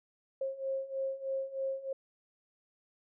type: beating tone pair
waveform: sine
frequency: 535 / 538.2 Hz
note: C5 / C5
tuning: +38 / +49 cents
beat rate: 3.2 Hz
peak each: -38 / -35 dBFS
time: 0.41-1.93 s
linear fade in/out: 5 ms
effects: none